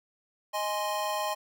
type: chord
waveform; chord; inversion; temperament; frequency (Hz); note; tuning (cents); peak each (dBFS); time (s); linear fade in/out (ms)
square; Ab major; second; equal; 622.3 / 830.6 / 1046.5; Eb5 / Ab5 / C6; 0 / 0 / 0; -34; 0.53-1.35; 20
effects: none